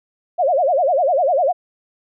sine tone with vibrato, 622.3 Hz, D#5, in tune, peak -13 dBFS, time 0.38-1.53 s, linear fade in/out 20 ms, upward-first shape sine, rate 10 Hz, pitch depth 290 cents each way, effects none

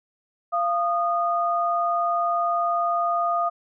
sine tone pair together, 690 / 1229.4 Hz, F5 / D#6, -21 / -21 cents, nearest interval minor seventh, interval 1000 cents, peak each -23 dBFS, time 0.52-3.5 s, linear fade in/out 20 ms, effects none

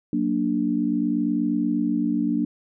sine chord, Gb augmented, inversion none, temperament equal, 185 / 233.1 / 293.7 Hz, Gb3 / Bb3 / D4, 0 / 0 / 0 cents, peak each -28 / -24 / -23 dBFS, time 0.13-2.45 s, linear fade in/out 2 ms, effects none

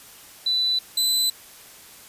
sine / sawtooth tone pair in turn, 3985 / 4015 Hz, B7 / B7, +15 / +28 cents, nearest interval unison, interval 13 cents, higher second, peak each -19 / -16 dBFS, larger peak second, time 0.46-0.79 / 0.97-1.3 s, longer neither, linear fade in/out 5 ms, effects white hiss -46 dBFS RMS until 2.08 s + resampled to 32000 Hz

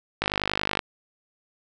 click train, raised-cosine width 0.3 ms, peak -7 dBFS, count 30, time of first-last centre 0.22-0.792 s, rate 50.7 Hz, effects none

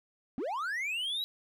triangle linear sweep, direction up, 217 to 3951 Hz, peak -30 dBFS, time 0.38-1.24 s, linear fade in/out 0 ms, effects none

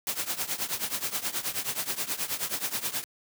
white noise with tremolo, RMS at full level -28 dBFS, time 0.07-3.04 s, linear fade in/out 0 ms, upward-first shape triangle, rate 9.4 Hz, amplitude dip 90%, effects high-pass 100 Hz 12 dB/octave

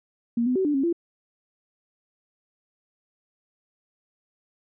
sine tone with pitch steps, 234.9 / 252 / 379.5 / 294.1 / 271.5 / 340.3 Hz, A#3 / B3 / F#4 / D4 / C#4 / F4, +13 / +35 / +44 / +3 / -36 / -45 cents, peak -20 dBFS, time 0.37-0.928 s, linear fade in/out 5 ms, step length 93 ms, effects none

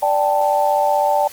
sine chord, D suspended fourth, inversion none, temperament equal, 587.3 / 784 / 880 Hz, D5 / G5 / A5, 0 / 0 / 0 cents, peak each -18 dBFS, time 0.02-1.28 s, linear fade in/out 10 ms, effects white hiss -39 dBFS RMS until 1.32 s + Opus 24 kbps

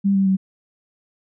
sine tone with pitch steps, 197.9 / 194.28 / 190.72 Hz, G3 / G3 / G3, +17 / -15 / -47 cents, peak -14 dBFS, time 0.04-0.37 s, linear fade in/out 20 ms, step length 110 ms, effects none

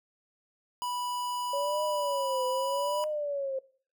square tone, 983 Hz, B5, 8 cents flat, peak -32 dBFS, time 0.82-3.04 s, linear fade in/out 0 ms
sine tone with vibrato, 560 Hz, C#5, 18 cents sharp, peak -29 dBFS, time 1.53-3.59 s, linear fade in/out 5 ms, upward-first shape triangle, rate 0.81 Hz, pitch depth 160 cents each way
effects noise-tail reverb RT60 0.4 s tail -19 dB re dry

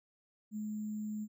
sine tone with sample-and-hold, 212.5 Hz, G#3, 40 cents sharp, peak -36 dBFS, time 0.51-1.28 s, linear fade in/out 50 ms, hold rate 7350 Hz, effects none

